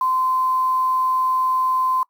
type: tone with quantisation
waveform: sine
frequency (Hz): 1032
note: C6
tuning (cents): -24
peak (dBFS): -17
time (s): 0.01-2.03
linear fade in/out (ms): 2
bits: 7
effects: noise-tail reverb RT60 0.1 s tail -22 dB re dry